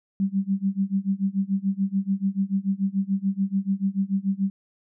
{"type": "tone with tremolo", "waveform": "sine", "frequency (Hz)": 195, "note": "G3", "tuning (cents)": -9, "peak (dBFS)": -18, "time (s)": [0.2, 4.5], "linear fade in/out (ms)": 0, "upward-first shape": "sine", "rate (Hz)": 6.9, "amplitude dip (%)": 95, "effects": []}